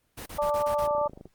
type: noise bursts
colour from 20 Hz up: pink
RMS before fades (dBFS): -39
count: 6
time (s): 0.17-0.872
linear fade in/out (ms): 10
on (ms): 92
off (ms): 30
type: harmonic tone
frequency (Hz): 293.7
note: D4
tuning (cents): 0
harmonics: 2 / 3 / 4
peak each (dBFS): -25 / -29 / -31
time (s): 0.38-1.08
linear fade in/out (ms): 10
type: clicks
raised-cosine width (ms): 2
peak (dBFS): -30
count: 12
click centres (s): 0.84 / 0.876 / 0.91 / 0.95 / 0.982 / 1.014 / 1.059 / 1.096 / 1.134 / 1.175 / 1.211 / 1.256
effects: pink hiss -71 dBFS RMS until 1.34 s + Opus 24 kbps